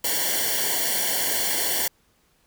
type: noise with comb filter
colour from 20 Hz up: white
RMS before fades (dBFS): -24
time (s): 0.04-1.88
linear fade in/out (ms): 5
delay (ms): 0.79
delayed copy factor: -1
effects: pink hiss -64 dBFS RMS until 2.46 s